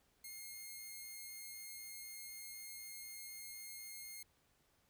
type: tone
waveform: 5% pulse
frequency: 2137 Hz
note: C7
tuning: 36 cents sharp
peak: -38 dBFS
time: 0.24-4.23 s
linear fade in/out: 5 ms
effects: pink hiss -75 dBFS RMS until 4.89 s